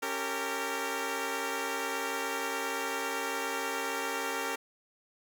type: chord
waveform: 10% pulse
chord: G diminished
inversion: second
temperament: equal with one note detuned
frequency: 277.2 / 392 / 458.7 Hz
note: Db4 / G4 / Bb4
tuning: 0 / 0 / -28 cents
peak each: -30 / -29 / -26 dBFS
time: 0.02-4.56 s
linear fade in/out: 10 ms
effects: none